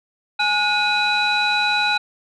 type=tone cluster; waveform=sine; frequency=837 / 1448 / 2500 / 3943 Hz; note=G#5 / F#6 / D#7 / B7; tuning=+13 / -38 / +8 / -4 cents; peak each=-21 dBFS; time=0.39-1.98 s; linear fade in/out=10 ms; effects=tanh soft clip ceiling -10 dBFS